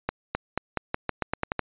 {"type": "accelerating click train", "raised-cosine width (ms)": 0.5, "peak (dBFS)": -10, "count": 11, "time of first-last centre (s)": [0.09, 1.593], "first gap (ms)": 260, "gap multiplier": 0.87, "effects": ["resampled to 8000 Hz"]}